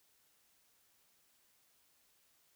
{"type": "silence", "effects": ["white hiss -72 dBFS RMS until 2.55 s"]}